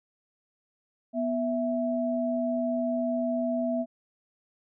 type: tone pair together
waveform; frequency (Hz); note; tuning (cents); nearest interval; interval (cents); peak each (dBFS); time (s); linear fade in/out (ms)
sine; 245.5 / 659.3; B3 / E5; -10 / 0; octave + perfect fourth; 1710; -28; 1.13-3.86; 50
effects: none